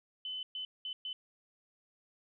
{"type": "tone bursts at uneven times", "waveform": "sine", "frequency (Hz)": 3028, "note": "F#7", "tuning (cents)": 39, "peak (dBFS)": -37, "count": 4, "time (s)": [[0.25, 0.43], [0.55, 0.65], [0.85, 0.93], [1.05, 1.13]], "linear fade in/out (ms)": 2, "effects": []}